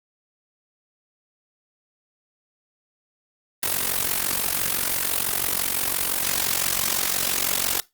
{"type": "noise with amplitude modulation", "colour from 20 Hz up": "white", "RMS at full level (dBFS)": -20, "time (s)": [3.63, 7.8], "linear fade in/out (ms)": 0, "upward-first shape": "sine", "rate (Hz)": 45.9, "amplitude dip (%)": 80, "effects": ["noise-tail reverb RT60 0.2 s tail -20 dB re dry", "Opus 32 kbps"]}